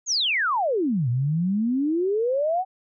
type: exponential two-way sweep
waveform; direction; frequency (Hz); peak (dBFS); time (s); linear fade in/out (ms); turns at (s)
sine; down then up; 6960 to 116.54 to 772; -20; 0.06-2.65; 50; 1.09
effects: none